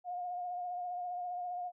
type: tone with vibrato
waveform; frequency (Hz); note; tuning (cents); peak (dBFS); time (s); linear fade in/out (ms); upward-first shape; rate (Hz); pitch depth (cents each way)
sine; 715; F5; +41; -36; 0.04-1.72; 50; sine; 15; 26
effects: none